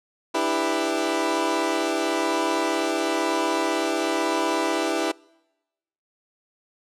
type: chord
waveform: 20% pulse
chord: E minor seventh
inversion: third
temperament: equal with one note detuned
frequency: 293.7 / 329.6 / 397.7 / 493.9 Hz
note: D4 / E4 / G4 / B4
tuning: 0 / 0 / +25 / 0 cents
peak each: -25 / -20 / -23 / -24 dBFS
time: 0.34-5.12 s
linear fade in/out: 10 ms
effects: noise-tail reverb RT60 1.0 s tail -26 dB re dry + low-pass 9000 Hz 12 dB/octave